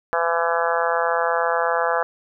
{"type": "harmonic tone", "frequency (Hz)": 168.3, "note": "E3", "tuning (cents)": 36, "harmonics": [3, 4, 5, 6, 7, 8, 9, 10], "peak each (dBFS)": [-24, -25, -26, -27, -27, -28, -29, -29], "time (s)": [0.13, 2.03], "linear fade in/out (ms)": 0, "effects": []}